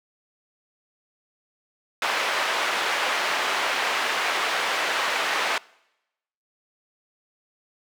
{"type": "band-pass noise", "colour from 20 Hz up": "white", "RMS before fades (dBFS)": -25, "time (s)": [2.02, 5.58], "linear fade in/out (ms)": 2, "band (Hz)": [570, 2300], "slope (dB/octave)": 12, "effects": ["noise-tail reverb RT60 0.9 s tail -24 dB re dry"]}